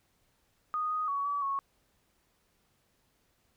sine tone with pitch steps, 1237 / 1245 / 1123 / 1145 / 1103 Hz, D#6 / D#6 / C#6 / D6 / C#6, -10 / +1 / +22 / -44 / -9 cents, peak -29 dBFS, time 0.74-1.59 s, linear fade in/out 0 ms, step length 170 ms, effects pink hiss -72 dBFS RMS until 3.56 s

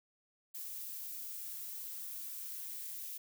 violet noise with high-pass filter sweep, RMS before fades -44 dBFS, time 0.54-3.18 s, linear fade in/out 10 ms, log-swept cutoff 250 to 2300 Hz, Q 1.3, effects none

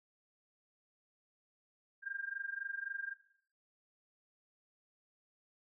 sine tone with amplitude modulation, 1600 Hz, G6, 35 cents sharp, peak -35 dBFS, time 2.02-3.16 s, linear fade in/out 50 ms, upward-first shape sine, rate 23.8 Hz, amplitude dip 90%, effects noise-tail reverb RT60 0.7 s tail -17 dB re dry

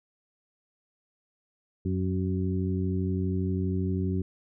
harmonic tone with a mistuned harmonic, 92.5 Hz, F#2, in tune, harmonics 1 / 2 / 3 / 4, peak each -28 / -30 / -34 / -35 dBFS, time 1.85-4.22 s, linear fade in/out 5 ms, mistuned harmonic 4, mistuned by +24 cents, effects none

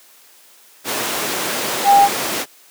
sine tone in noise, 802 Hz, G5, 39 cents sharp, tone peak -7 dBFS, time 1.84-2.09 s, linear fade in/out 50 ms, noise pink, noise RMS -20 dBFS, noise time 0.84-2.46 s, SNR +10 dB, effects white hiss -48 dBFS RMS until 2.7 s + high-pass 300 Hz 12 dB/octave

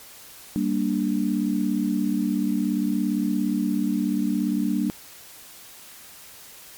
sine chord, G minor, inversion none, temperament equal, 196 / 233.1 / 293.7 Hz, G3 / Bb3 / D4, 0 / 0 / 0 cents, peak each -25 dBFS, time 0.56-4.9 s, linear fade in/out 0 ms, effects white hiss -45 dBFS RMS until 6.77 s + MP3 96 kbps

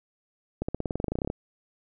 accelerating click train, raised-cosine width 2 ms, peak -15 dBFS, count 17, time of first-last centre 0.62-1.301 s, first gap 65 ms, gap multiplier 0.94, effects none

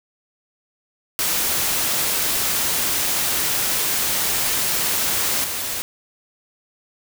white noise with level steps, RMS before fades -21 / -26 dBFS, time 1.19-5.82 s, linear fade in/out 0 ms, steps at 5.44 s, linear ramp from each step 2 ms, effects none

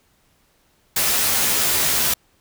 white noise with comb filter, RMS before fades -19 dBFS, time 0.96-2.14 s, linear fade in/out 5 ms, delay 14 ms, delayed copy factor +0.8, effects pink hiss -61 dBFS RMS until 2.4 s

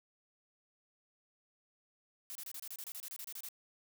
blue noise bursts, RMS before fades -45 dBFS, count 15, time 2.3-3.487 s, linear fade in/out 0 ms, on 53 ms, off 28 ms, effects none

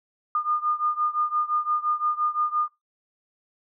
sine beating tone pair, 1214 / 1219.8 Hz, D#6 / D#6, -43 / -35 cents, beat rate 5.8 Hz, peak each -25 / -27 dBFS, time 0.35-2.68 s, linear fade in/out 2 ms, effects noise-tail reverb RT60 0.2 s tail -18 dB re dry

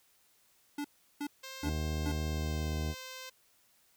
square tone bursts, 290 Hz, D4, 22 cents flat, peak -35 dBFS, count 4, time 0.78-2.12 s, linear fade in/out 5 ms, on 65 ms, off 360 ms
5% pulse tone with pitch glide, 528 to 517.7 Hz, C5 to C5, +16 to -18 cents, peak -32 dBFS, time 1.43-3.3 s, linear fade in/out 10 ms, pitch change -34 cents, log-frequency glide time 2.28-2.77 s
harmonic tone, 77.3 Hz, D#2, 11 cents flat, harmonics 1 / 2 / 3 / 4 / 5 / 6 / 8 / 9 / 10, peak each -33 / -39 / -43 / -45 / -47 / -49 / -51 / -52 / -53 dBFS, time 1.62-2.95 s, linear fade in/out 50 ms
effects white hiss -68 dBFS RMS until 3.96 s

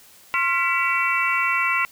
sine tone cluster, 1062 / 1383 / 1981 / 2280 / 2699 Hz, C6 / F6 / B6 / C#7 / E7, +25 / -17 / +5 / +48 / +40 cents, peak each -25 dBFS, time 0.34-1.85 s, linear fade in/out 0 ms, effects white hiss -50 dBFS RMS until 1.91 s

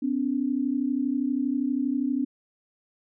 sine tone pair together, 253 / 285.5 Hz, B3 / D4, +42 / -49 cents, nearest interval major second, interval 209 cents, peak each -26 dBFS, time 0.02-2.25 s, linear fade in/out 10 ms, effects none

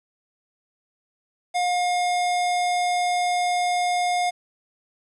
square tone, 714 Hz, F5, 38 cents sharp, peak -21 dBFS, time 1.54-4.31 s, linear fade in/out 20 ms, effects resampled to 24000 Hz + 9-bit

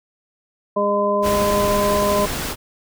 harmonic tone, 204 Hz, G#3, 31 cents flat, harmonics 1 / 2 / 3 / 5, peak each -25 / -23 / -19 / -21 dBFS, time 0.76-2.26 s, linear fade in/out 10 ms
pink noise, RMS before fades -25 dBFS, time 1.22-2.56 s, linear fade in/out 50 ms
effects none

